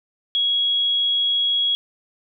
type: tone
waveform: sine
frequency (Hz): 3322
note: G#7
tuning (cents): 0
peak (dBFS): -17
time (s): 0.35-1.75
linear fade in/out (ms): 0
effects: none